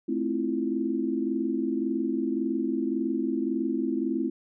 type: chord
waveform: sine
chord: F major seventh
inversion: first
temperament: just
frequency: 218.3 / 261.9 / 327.4 / 349.2 Hz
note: A3 / C4 / E4 / F4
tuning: -13 / +2 / -12 / 0 cents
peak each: -32 / -29 / -29 / -34 dBFS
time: 0.08-4.3 s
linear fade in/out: 10 ms
effects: none